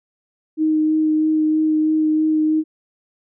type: tone with vibrato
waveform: sine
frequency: 311.1 Hz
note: D#4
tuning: in tune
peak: -14 dBFS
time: 0.57-2.64 s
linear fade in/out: 50 ms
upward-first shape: sine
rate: 3.1 Hz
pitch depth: 11 cents each way
effects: none